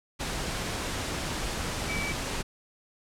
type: tone in noise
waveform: sine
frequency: 2300 Hz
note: D7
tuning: 37 cents flat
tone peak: -32 dBFS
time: 1.88-2.13 s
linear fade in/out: 20 ms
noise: pink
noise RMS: -32 dBFS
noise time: 0.19-2.43 s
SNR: -3 dB
effects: low-pass 9000 Hz 12 dB/octave